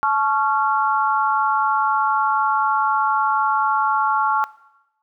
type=tone cluster; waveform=sine; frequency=865 / 1109 / 1378 Hz; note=A5 / C#6 / F6; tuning=-30 / 0 / -24 cents; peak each=-20 dBFS; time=0.03-4.44 s; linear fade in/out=0 ms; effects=noise-tail reverb RT60 0.9 s tail -19 dB re dry